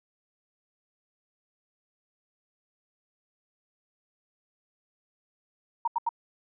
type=tone bursts; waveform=sine; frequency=932.3 Hz; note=A#5; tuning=in tune; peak=-23 dBFS; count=3; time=5.85-6.091 s; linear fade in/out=5 ms; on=27 ms; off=80 ms; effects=none